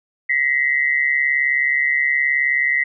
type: tone pair together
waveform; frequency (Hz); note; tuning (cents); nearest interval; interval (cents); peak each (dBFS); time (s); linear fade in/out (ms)
sine; 1911 / 2050; A#6 / C7; +43 / -36; minor second; 121; -18; 0.29-2.84; 10
effects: none